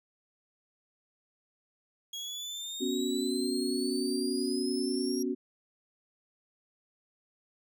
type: exponential sweep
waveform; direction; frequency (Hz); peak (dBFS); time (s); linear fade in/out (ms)
30% pulse; up; 3296 to 5660; -34; 2.13-5.23; 5
type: chord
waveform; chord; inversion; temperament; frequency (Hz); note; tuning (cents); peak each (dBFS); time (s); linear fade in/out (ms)
sine; B suspended second; none; equal; 246.9 / 277.2 / 370; B3 / C#4 / F#4; 0 / 0 / 0; -33; 2.8-5.35; 20
effects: none